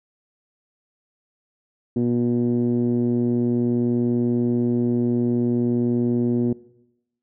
10% pulse tone with low-pass filter, 120.5 Hz, B2, 42 cents flat, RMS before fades -21 dBFS, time 1.96-6.53 s, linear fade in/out 5 ms, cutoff 290 Hz, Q 3.5, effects noise-tail reverb RT60 0.9 s tail -21 dB re dry

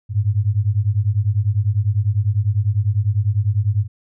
sine beating tone pair, 98.4 / 108.4 Hz, G2 / A2, +7 / -25 cents, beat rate 10 Hz, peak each -18 dBFS, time 0.09-3.88 s, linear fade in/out 50 ms, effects none

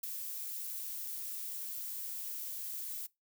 violet noise with ADSR envelope, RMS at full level -36 dBFS, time 0.03-3.07 s, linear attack 8 ms, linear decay 9 ms, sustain -5 dB, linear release 13 ms, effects noise-tail reverb RT60 0.2 s tail -22 dB re dry

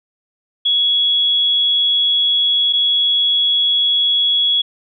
sine tone pair in turn, 3353 / 3353 Hz, G#7 / G#7, +16 / +16 cents, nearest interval unison, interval 0 cents, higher neither, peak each -12 dBFS, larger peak neither, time 0.65-2.73 / 2.73-4.62 s, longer first, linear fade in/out 10 ms, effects none

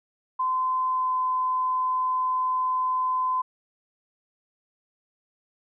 sine tone with pitch glide, 1028 to 1022.1 Hz, C6 to C6, -31 to -41 cents, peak -22 dBFS, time 0.39-3.42 s, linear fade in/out 10 ms, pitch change -10 cents, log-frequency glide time 0.88-1.13 s, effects none

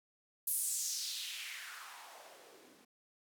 blue noise with band-pass filter sweep, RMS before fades -42 dBFS, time 0.47-2.85 s, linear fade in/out 5 ms, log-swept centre 12000 to 230 Hz, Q 2.6, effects none

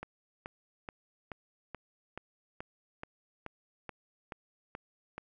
click train, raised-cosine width 0.5 ms, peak -25 dBFS, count 13, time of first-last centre 0.03-5.18 s, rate 2.33 Hz, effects none

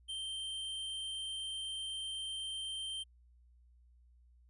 square tone, 3136 Hz, G7, in tune, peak -39 dBFS, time 0.08-3.04 s, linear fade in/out 20 ms, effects added 60 Hz sine -61 dBFS peak until 4.49 s + resampled to 24000 Hz

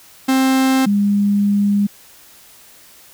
45% pulse / sine tone pair in turn, 263.8 / 202.9 Hz, C4 / G#3, +14 / -40 cents, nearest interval perfect fourth, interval 454 cents, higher first, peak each -12 dBFS, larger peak neither, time 0.28-0.86 / 0.86-1.87 s, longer second, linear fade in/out 10 ms, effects white hiss -45 dBFS RMS until 3.13 s

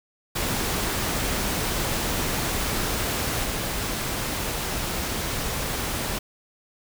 pink noise with level steps, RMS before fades -26 / -28 dBFS, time 0.35-6.19 s, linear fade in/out 10 ms, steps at 3.44 s, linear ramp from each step 2 ms, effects none

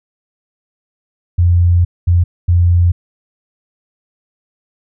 sine tone bursts at uneven times, 87.31 Hz, F2, in tune, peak -7 dBFS, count 3, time 1.38-1.85 / 2.07-2.24 / 2.48-2.92 s, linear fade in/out 10 ms, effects none

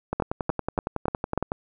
two click trains, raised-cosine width 1 ms, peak -9 / -12 dBFS, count 5 / 16, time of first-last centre 0.2-1.376 / 0.13-1.519 s, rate 3.4 / 10.8 Hz, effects none

